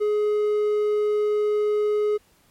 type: tone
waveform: triangle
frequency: 420 Hz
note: G#4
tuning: 19 cents sharp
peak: -17 dBFS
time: 0-2.18 s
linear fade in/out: 20 ms
effects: pink hiss -60 dBFS RMS until 2.5 s + MP3 64 kbps